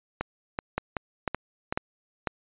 two click trains, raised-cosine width 0.5 ms, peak -11 / -13 dBFS, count 4 / 5, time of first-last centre 0.78-2.273 / 0.21-1.725 s, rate 2.01 / 2.64 Hz, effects resampled to 8000 Hz

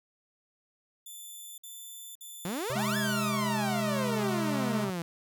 5% pulse tone bursts, 3520 Hz, A7, in tune, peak -35 dBFS, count 4, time 1.06-3.302 s, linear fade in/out 5 ms, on 520 ms, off 54 ms
sawtooth exponential two-way sweep, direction up then down, 164.2 to 1748 to 164.2 Hz, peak -28 dBFS, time 2.45-5.02 s, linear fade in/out 0 ms, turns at 2.97 s
harmonic tone, 130.81 Hz, C3, in tune, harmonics 1 / 3 / 5 / 7 / 9 / 10, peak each -36 / -41 / -43 / -44 / -46 / -46 dBFS, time 2.7-4.9 s, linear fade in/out 0 ms
square tone with vibrato, 210 Hz, G#3, 19 cents sharp, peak -31 dBFS, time 2.75-4.85 s, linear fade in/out 10 ms, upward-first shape triangle, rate 17 Hz, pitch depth 22 cents each way
effects none

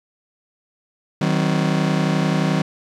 40% pulse chord, C diminished, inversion first, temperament just, 156.98 / 188.37 / 261.6 Hz, Eb3 / Gb3 / C4, +16 / +31 / 0 cents, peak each -19 / -20 / -24 dBFS, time 1.21-2.62 s, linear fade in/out 5 ms, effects low-pass 6000 Hz 12 dB/octave + 9-bit

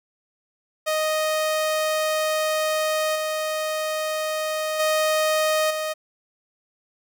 sawtooth tone with level steps, 622.3 Hz, D#5, in tune, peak -17 / -20 / -15 / -21 dBFS, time 0.86-5.94 s, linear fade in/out 20 ms, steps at 3.15 / 4.79 / 5.7 s, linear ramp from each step 10 ms, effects none

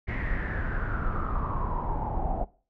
brown noise with low-pass filter sweep, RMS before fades -29 dBFS, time 0.07-2.45 s, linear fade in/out 20 ms, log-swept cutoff 2100 to 730 Hz, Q 8.2, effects noise-tail reverb RT60 0.4 s tail -21 dB re dry

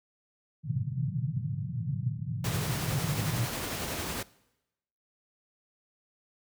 pink band-pass noise, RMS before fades -32 dBFS, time 0.63-3.47 s, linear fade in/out 50 ms, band 110 to 160 Hz, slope 48 dB/octave
pink noise with tremolo, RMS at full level -33 dBFS, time 2.44-4.23 s, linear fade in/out 5 ms, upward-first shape triangle, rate 11 Hz, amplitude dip 30%
effects noise-tail reverb RT60 0.9 s tail -21 dB re dry + high-pass 60 Hz 12 dB/octave

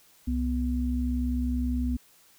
sine tone pair together, 65.31 / 246.9 Hz, C2 / B3, -3 / 0 cents, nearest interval octave + major seventh, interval 2303 cents, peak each -27 / -28 dBFS, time 0.27-1.97 s, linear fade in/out 10 ms, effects white hiss -59 dBFS RMS until 2.38 s

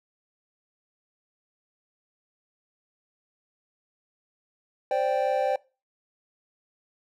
triangle chord, C suspended second, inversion none, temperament equal, 523.3 / 587.3 / 784 Hz, C5 / D5 / G5, 0 / 0 / 0 cents, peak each -25 dBFS, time 4.91-5.56 s, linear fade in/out 2 ms, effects noise-tail reverb RT60 0.3 s tail -22 dB re dry

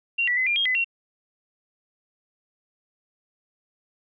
sine tone with pitch steps, 2759 / 1955 / 2034 / 2398 / 3242 / 2016 / 2738 Hz, F7 / B6 / C7 / D7 / G#7 / B6 / F7, -22 / -18 / -50 / +36 / -42 / +35 / -35 cents, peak -20 dBFS, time 0.18-0.845 s, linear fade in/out 10 ms, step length 95 ms, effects none

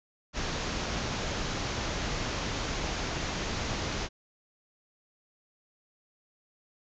pink low-pass noise, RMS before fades -33 dBFS, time 0.33-4.09 s, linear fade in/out 50 ms, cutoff 6900 Hz, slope 96 dB/octave, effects none

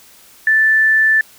sine tone, 1760 Hz, A6, in tune, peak -9 dBFS, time 0.47-1.21 s, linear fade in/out 2 ms, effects white hiss -45 dBFS RMS until 1.38 s

